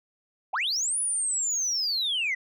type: linear two-way sweep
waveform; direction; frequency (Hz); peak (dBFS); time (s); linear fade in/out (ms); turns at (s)
sine; up then down; 622.3 to 9990 to 1934; -23; 0.53-2.35; 10; 0.99
effects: tanh soft clip ceiling -22 dBFS